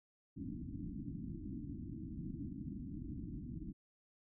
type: low-pass noise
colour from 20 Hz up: white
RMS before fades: -45 dBFS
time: 0.36-3.73 s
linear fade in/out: 20 ms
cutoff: 320 Hz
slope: 96 dB/octave
effects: none